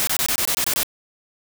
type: noise bursts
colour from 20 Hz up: white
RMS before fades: -21 dBFS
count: 9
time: 0-0.832 s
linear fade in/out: 0 ms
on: 72 ms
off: 23 ms
effects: none